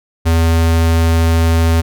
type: tone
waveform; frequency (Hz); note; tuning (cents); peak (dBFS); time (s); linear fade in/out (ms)
square; 82.41; E2; 0; -10; 0.25-1.82; 20
effects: none